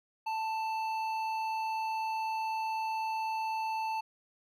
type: tone with hard clipping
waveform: sine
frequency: 884 Hz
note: A5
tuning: 8 cents sharp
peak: -33 dBFS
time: 0.26-4.01 s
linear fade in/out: 10 ms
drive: 9 dB
effects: none